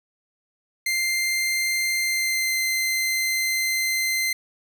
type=tone with pitch glide; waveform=sawtooth; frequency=2093 to 2075 Hz; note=C7 to C7; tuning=0 to -15 cents; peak=-18 dBFS; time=0.86-4.33 s; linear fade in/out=5 ms; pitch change=-15 cents; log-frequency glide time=1.98-2.58 s; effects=none